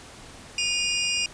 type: tone pair together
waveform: 25% pulse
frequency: 2456 / 2816 Hz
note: D#7 / F7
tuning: -23 / +14 cents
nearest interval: major second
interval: 237 cents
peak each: -22 dBFS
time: 0.58-1.26 s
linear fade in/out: 2 ms
effects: pink hiss -45 dBFS RMS until 1.33 s + resampled to 22050 Hz